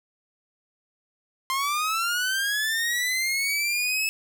sawtooth linear sweep, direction up, 1046.5 to 2612 Hz, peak -20 dBFS, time 1.5-4.09 s, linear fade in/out 0 ms, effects none

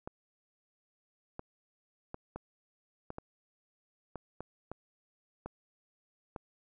clicks, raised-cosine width 1 ms, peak -26 dBFS, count 11, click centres 0.075 / 1.394 / 2.144 / 2.36 / 3.104 / 3.184 / 4.157 / 4.406 / 4.716 / 5.46 / 6.362 s, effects none

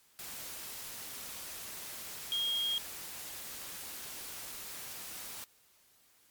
sine tone in noise, 3252 Hz, G#7, 37 cents flat, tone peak -30 dBFS, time 2.32-2.78 s, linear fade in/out 0 ms, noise white, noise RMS -44 dBFS, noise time 0.19-5.44 s, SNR +11 dB, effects white hiss -66 dBFS RMS until 6.3 s + MP3 96 kbps

